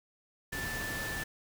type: tone in noise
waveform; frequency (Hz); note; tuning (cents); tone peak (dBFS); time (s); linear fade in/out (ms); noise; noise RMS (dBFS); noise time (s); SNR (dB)
sine; 1760; A6; 0; -37; 0.52-1.24; 10; pink; -39; 0.52-1.24; -1
effects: none